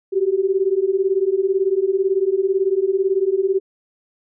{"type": "beating tone pair", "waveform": "sine", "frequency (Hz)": [374.8, 392.8], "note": ["F#4", "G4"], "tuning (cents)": [22, 4], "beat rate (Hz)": 18, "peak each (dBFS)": [-19, -18], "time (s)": [0.12, 3.6], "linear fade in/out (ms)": 20, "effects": []}